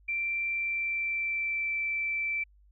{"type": "tone with pitch glide", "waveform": "sine", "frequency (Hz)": [2353, 2331], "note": ["D7", "D7"], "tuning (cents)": [3, -14], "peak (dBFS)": -28, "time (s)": [0.08, 2.44], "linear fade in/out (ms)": 10, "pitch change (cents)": -17, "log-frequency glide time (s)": [0.49, 1.76], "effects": ["added 50 Hz sine -57 dBFS peak until 2.71 s"]}